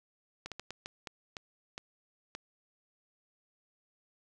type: slowing click train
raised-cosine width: 0.2 ms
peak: -23 dBFS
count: 9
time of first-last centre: 0.46-2.351 s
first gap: 57 ms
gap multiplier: 1.39
effects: none